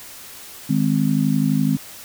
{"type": "harmonic tone", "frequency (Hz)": 51.91, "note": "G#1", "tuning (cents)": 0, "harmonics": [3, 4, 5], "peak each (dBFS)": [-20, -20, -20], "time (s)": [0.69, 1.77], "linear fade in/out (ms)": 10, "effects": ["white hiss -39 dBFS RMS until 2.04 s"]}